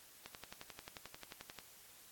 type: click train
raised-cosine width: 0.2 ms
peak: -30 dBFS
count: 16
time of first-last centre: 0.26-1.587 s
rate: 11.3 Hz
effects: white hiss -60 dBFS RMS until 2.11 s + AAC 64 kbps